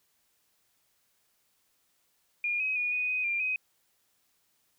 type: tone with pitch steps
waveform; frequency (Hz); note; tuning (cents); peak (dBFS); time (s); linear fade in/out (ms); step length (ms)
sine; 2422 / 2536 / 2450 / 2483 / 2503 / 2388 / 2517; D#7 / D#7 / D#7 / D#7 / D#7 / D7 / D#7; -47 / +32 / -27 / -4 / +10 / +28 / +19; -27; 2.44-3.56; 2; 160
effects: white hiss -72 dBFS RMS until 4.78 s